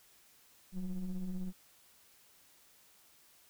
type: ring-modulated tone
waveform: triangle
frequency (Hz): 88.6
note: F2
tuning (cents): +25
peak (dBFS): -30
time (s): 0.72-1.53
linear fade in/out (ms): 50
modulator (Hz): 96.4
effects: white hiss -64 dBFS RMS until 3.49 s